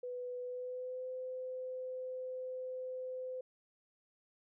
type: tone with pitch glide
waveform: sine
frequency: 495.6 to 511.3 Hz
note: B4 to C5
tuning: +6 to -40 cents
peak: -39 dBFS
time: 0.03-3.41 s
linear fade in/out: 5 ms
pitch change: +54 cents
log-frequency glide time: 0.42-1.08 s
effects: none